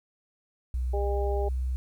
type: tone with pitch glide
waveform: sine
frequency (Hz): 62.4 to 63.71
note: B1 to C2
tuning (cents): +19 to -45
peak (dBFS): -26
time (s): 0.74-1.76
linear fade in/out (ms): 0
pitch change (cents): +36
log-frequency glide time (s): 0.87-1.16
type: harmonic tone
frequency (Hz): 201.6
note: G3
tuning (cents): +49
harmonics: 2 / 3 / 4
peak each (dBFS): -30 / -35 / -35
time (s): 0.93-1.49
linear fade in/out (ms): 10
effects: 10-bit